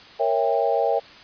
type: chord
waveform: sine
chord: A# diminished seventh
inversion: none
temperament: equal with one note detuned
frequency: 466.2 / 554.4 / 659.3 / 797.2 Hz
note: A#4 / C#5 / E5 / G5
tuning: 0 / 0 / 0 / +29 cents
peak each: -24 dBFS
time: 0.19-1 s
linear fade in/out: 20 ms
effects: white hiss -45 dBFS RMS until 1.23 s + resampled to 11025 Hz